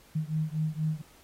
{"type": "beating tone pair", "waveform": "sine", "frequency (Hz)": [154.3, 158.5], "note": ["D#3", "D#3"], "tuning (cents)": [-14, 32], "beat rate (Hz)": 4.2, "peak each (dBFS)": [-30, -31], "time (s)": [0.15, 1.02], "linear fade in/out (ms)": 10, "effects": ["pink hiss -58 dBFS RMS until 1.23 s", "AAC 48 kbps"]}